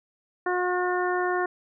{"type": "harmonic tone", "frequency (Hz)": 360.6, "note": "F#4", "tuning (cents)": -45, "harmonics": [1, 2, 3, 4, 5], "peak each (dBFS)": [-26, -29, -31, -32, -33], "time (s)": [0.46, 1.46], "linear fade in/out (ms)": 5, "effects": []}